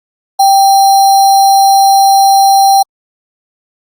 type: tone with sample-and-hold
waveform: sine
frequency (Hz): 784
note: G5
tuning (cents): 0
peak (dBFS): -3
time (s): 0.39-2.83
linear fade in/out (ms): 10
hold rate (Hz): 4900
effects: Opus 48 kbps